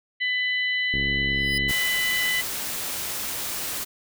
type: harmonic tone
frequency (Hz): 999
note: B5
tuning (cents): +20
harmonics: 2 / 3 / 4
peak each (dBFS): -23 / -29 / -36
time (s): 0.2-2.42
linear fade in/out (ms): 20
type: click train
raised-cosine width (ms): 3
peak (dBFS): -19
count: 54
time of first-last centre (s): 0.94-1.709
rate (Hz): 68.9
type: tone with exponential growth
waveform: sawtooth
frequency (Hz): 5000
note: D#8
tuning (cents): +8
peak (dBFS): -24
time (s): 1.29-1.58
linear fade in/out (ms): 2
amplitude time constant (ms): 61
type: noise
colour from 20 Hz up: white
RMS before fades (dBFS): -30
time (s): 1.68-3.85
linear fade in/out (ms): 20
effects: none